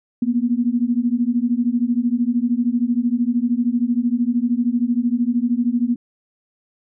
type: beating tone pair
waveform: sine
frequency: 233.8 / 246.8 Hz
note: A#3 / B3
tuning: +5 / -1 cents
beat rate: 13 Hz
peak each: -19 dBFS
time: 0.22-5.96 s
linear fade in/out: 5 ms
effects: none